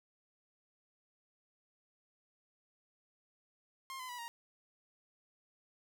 sawtooth tone with pitch steps, 1063 / 1019.1 / 977 / 936.7 Hz, C6 / C6 / B5 / A#5, +27 / -46 / -19 / +8 cents, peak -39 dBFS, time 3.9-4.28 s, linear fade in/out 0 ms, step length 95 ms, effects none

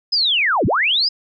sine linear two-way sweep, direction down then up, 5140 to 65.41 to 5140 Hz, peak -14 dBFS, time 0.12-1.09 s, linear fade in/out 10 ms, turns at 0.66 s, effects none

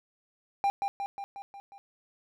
triangle tone with echo, 797 Hz, G5, 28 cents sharp, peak -21 dBFS, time 0.64-0.7 s, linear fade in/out 0 ms, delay 180 ms, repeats 6, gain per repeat -4 dB, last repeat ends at 1.78 s, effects none

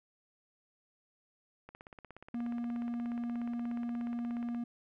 click train, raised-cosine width 0.5 ms, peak -34 dBFS, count 49, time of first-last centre 1.69-4.547 s, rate 16.8 Hz
triangle tone, 237.4 Hz, A#3, 32 cents sharp, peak -32 dBFS, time 2.34-4.64 s, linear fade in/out 5 ms
effects none

